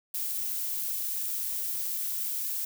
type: noise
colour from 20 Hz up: violet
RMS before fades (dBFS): -32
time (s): 0.14-2.65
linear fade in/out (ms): 5
effects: none